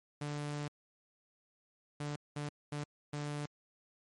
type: tone bursts at uneven times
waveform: sawtooth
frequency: 146.83 Hz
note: D3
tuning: in tune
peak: -33 dBFS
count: 5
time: 0.21-0.68 / 2-2.16 / 2.36-2.49 / 2.72-2.84 / 3.13-3.46 s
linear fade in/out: 5 ms
effects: MP3 48 kbps